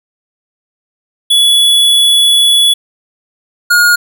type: tone pair in turn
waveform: square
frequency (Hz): 3407 / 1432.5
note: G#7 / F6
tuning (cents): +44 / +44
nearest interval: octave + minor third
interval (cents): 1500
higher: first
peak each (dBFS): -6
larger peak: neither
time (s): 1.3-2.74 / 3.7-3.96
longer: first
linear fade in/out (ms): 10
effects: none